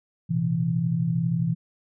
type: tone cluster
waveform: sine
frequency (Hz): 116.7 / 129.1 / 167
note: A#2 / C3 / E3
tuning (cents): +2 / -23 / +23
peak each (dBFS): -31 / -27 / -23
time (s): 0.29-1.55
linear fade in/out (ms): 20
effects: none